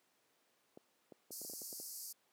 clicks, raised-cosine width 2 ms, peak -36 dBFS, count 10, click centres 0.774 / 1.122 / 1.307 / 1.416 / 1.449 / 1.498 / 1.535 / 1.618 / 1.728 / 1.8 s
white band-pass noise, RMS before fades -48 dBFS, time 1.31-2.13 s, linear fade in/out 10 ms, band 4500 to 15000 Hz, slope 96 dB/octave
effects pink hiss -75 dBFS RMS until 2.32 s + high-pass 300 Hz 12 dB/octave

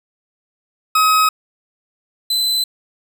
40% pulse tone pair in turn, 1270 / 4032 Hz, D#6 / B7, +35 / +35 cents, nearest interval octave + minor sixth, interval 2000 cents, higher second, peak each -10 / -14 dBFS, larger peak first, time 0.95-1.29 / 2.3-2.64 s, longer neither, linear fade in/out 5 ms, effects none

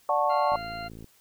sine chord, D major seventh, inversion none, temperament just, 587.3 / 734.2 / 881 / 1101.2 Hz, D5 / F#5 / A5 / C#6, 0 / -14 / +2 / -12 cents, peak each -27 dBFS, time 0.09-0.56 s, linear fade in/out 2 ms
harmonic tone, 695 Hz, F5, 9 cents flat, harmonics 1 / 2 / 3 / 4 / 6, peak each -36 / -40 / -45 / -46 / -44 dBFS, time 0.29-0.89 s, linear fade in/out 20 ms
click train, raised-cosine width 3 ms, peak -31 dBFS, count 30, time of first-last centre 0.52-1.043 s, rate 55.4 Hz
effects white hiss -61 dBFS RMS until 1.2 s

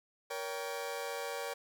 sawtooth chord, G diminished, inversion first, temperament just, 470.4 / 564.5 / 784 Hz, Bb4 / Db5 / G5, +16 / +31 / 0 cents, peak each -37 / -37 / -40 dBFS, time 0.3-1.54 s, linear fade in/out 10 ms, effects none

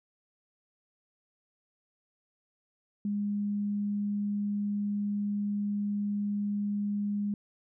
sine tone, 204.8 Hz, G#3, 24 cents flat, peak -28 dBFS, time 3.05-7.34 s, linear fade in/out 2 ms, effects none

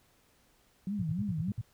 sine tone with vibrato, 180 Hz, F#3, 47 cents flat, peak -31 dBFS, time 0.87-1.52 s, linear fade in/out 2 ms, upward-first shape sine, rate 3.4 Hz, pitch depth 260 cents each way
sine tone bursts, 111.8 Hz, A2, 28 cents sharp, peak -31 dBFS, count 7, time 0.99-1.614 s, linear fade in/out 5 ms, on 36 ms, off 62 ms
effects pink hiss -67 dBFS RMS until 1.73 s

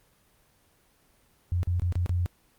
sine tone with dropouts, 88.2 Hz, F2, 18 cents sharp, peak -23 dBFS, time 1.52-2.26 s, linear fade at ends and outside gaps 0 ms, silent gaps 1.631-1.673 / 1.797-1.82 / 1.924-1.955 / 2.061-2.094 s, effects pink hiss -64 dBFS RMS until 2.58 s + Opus 24 kbps

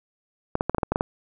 clicks, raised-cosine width 1 ms, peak -8 dBFS, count 9, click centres 0.554 / 0.609 / 0.696 / 0.747 / 0.783 / 0.832 / 0.92 / 0.959 / 1.009 s, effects none

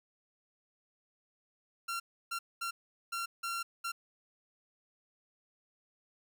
sawtooth tone bursts at uneven times, 1370 Hz, F6, 34 cents flat, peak -31 dBFS, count 6, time 1.88-2 / 2.31-2.39 / 2.61-2.71 / 3.12-3.26 / 3.43-3.63 / 3.84-3.92 s, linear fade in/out 10 ms, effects none

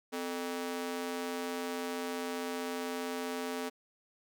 sawtooth ring-modulated tone, 349.2 Hz, F4, in tune, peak -28 dBFS, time 0.12-3.7 s, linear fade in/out 20 ms, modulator 92.2 Hz, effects none

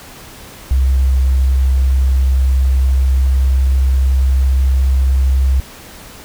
sine tone with pitch glide, 65.7 to 66.12 Hz, C2 to C2, +8 to +19 cents, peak -9 dBFS, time 0.71-5.6 s, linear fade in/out 0 ms, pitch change +11 cents, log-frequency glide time 2.67-5 s, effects pink hiss -36 dBFS RMS until 6.24 s

